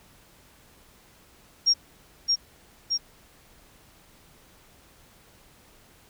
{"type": "tone with echo", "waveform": "sine", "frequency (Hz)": 5580, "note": "F8", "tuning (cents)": -2, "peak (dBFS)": -16, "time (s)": [1.66, 1.74], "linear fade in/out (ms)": 20, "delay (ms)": 620, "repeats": 2, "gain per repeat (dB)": -3, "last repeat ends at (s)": 2.98, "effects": ["pink hiss -56 dBFS RMS until 6.09 s"]}